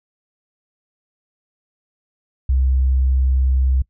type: tone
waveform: sine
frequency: 65.41 Hz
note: C2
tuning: in tune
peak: -12 dBFS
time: 2.49-3.82 s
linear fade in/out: 5 ms
effects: noise-tail reverb RT60 0.1 s tail -24 dB re dry + tanh soft clip ceiling -9 dBFS